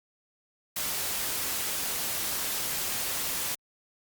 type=noise; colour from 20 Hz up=white; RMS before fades=-31 dBFS; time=0.76-3.55 s; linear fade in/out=5 ms; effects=Opus 48 kbps